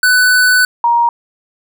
square / sine tone pair in turn, 1496 / 942.4 Hz, F#6 / A#5, +19 / +19 cents, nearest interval minor sixth, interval 800 cents, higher first, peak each -8 dBFS, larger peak neither, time 0.03-0.65 / 0.84-1.09 s, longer first, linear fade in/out 2 ms, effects none

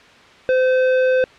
sine tone with tanh clipping, 514 Hz, C5, 31 cents flat, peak -15 dBFS, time 0.49-1.24 s, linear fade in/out 0 ms, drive 14 dB, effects white hiss -45 dBFS RMS until 1.38 s + low-pass 3000 Hz 12 dB/octave

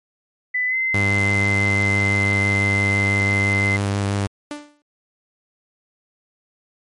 sine tone with pitch glide, 1998 to 2065 Hz, B6 to C7, +20 to -23 cents, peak -18 dBFS, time 0.54-3.77 s, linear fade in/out 10 ms, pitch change +57 cents, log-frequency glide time 0.67-0.76 s
sawtooth tone with vibrato, 100.2 Hz, G2, 38 cents sharp, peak -15 dBFS, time 0.94-4.27 s, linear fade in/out 5 ms, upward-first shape sine, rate 6 Hz, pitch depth 13 cents each way
sawtooth tone with exponential decay, 294.3 Hz, D4, 4 cents sharp, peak -21 dBFS, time 4.51-4.82 s, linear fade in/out 1 ms, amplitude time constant 66 ms
effects MP3 48 kbps

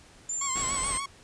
sine exponential sweep, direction up, 7110 to 8372 Hz, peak -29 dBFS, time 0.29-1 s, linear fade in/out 5 ms
sawtooth tone with vibrato, 1078 Hz, C#6, 49 cents flat, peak -28 dBFS, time 0.41-1.06 s, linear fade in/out 5 ms, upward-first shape sine, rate 6.9 Hz, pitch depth 70 cents each way
pink noise, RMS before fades -37 dBFS, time 0.55-0.98 s, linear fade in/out 10 ms
effects pink hiss -54 dBFS RMS until 1.23 s + resampled to 22050 Hz

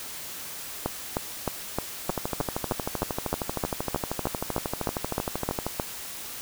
two click trains, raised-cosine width 1 ms, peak -13 / -11 dBFS, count 47 / 17, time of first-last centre 2.1-5.666 / 0.86-5.798 s, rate 12.9 / 3.24 Hz, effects white hiss -38 dBFS RMS until 6.41 s

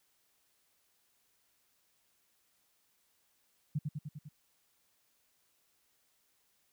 sine tone with echo, 149.4 Hz, D3, 30 cents sharp, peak -29 dBFS, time 3.75-3.79 s, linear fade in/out 10 ms, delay 100 ms, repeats 5, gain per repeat -3 dB, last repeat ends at 4.29 s, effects white hiss -74 dBFS RMS until 6.72 s

